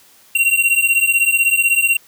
square beating tone pair, 2741 / 2757 Hz, F7 / F7, -33 / -23 cents, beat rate 16 Hz, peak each -16 dBFS, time 0.35-1.97 s, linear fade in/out 5 ms, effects white hiss -49 dBFS RMS until 2.07 s + high-pass 80 Hz 12 dB/octave

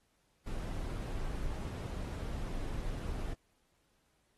brown noise, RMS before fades -38 dBFS, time 0.46-3.34 s, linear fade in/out 10 ms, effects pink hiss -75 dBFS RMS until 4.37 s + AAC 32 kbps

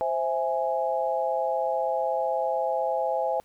sine chord, C augmented, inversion none, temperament equal, 523.3 / 659.3 / 830.6 Hz, C5 / E5 / G#5, 0 / 0 / 0 cents, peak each -28 dBFS, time 0.01-3.4 s, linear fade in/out 0 ms, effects pink hiss -63 dBFS RMS until 3.44 s

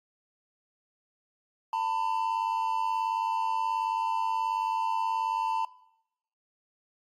triangle tone pair together, 899.4 / 998 Hz, A5 / B5, +38 / +18 cents, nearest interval major second, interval 180 cents, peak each -26 / -30 dBFS, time 1.73-5.65 s, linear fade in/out 2 ms, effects noise-tail reverb RT60 0.8 s tail -20 dB re dry + Opus 48 kbps

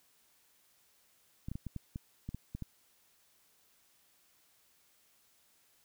clicks, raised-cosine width 5 ms, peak -27 dBFS, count 10, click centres 1.485 / 1.516 / 1.555 / 1.667 / 1.763 / 1.959 / 2.29 / 2.346 / 2.55 / 2.623 s, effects white hiss -69 dBFS RMS until 5.84 s

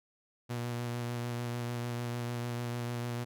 sawtooth tone with vibrato, 120 Hz, B2, 49 cents flat, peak -30 dBFS, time 0.49-3.25 s, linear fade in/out 20 ms, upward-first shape square, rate 6.7 Hz, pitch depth 13 cents each way, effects none

